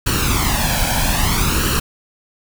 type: noise with flanger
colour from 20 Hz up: pink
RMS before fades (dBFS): -17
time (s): 0.06-1.8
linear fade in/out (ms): 10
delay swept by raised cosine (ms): 0.7 to 1.27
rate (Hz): 0.62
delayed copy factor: +0.7
effects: none